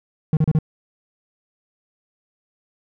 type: tone bursts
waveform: triangle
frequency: 155.56 Hz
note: D#3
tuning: in tune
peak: -11 dBFS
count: 4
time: 0.33-0.588 s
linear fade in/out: 2 ms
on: 39 ms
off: 34 ms
effects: none